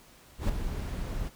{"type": "noise with ADSR envelope", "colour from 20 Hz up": "brown", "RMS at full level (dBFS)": -25, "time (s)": [0.38, 1.3], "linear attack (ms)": 110, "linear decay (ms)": 8, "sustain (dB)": -8, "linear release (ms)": 27, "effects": ["pink hiss -56 dBFS RMS until 1.35 s"]}